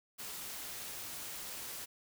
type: noise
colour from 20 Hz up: white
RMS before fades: -44 dBFS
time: 0.18-1.86 s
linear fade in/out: 20 ms
effects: none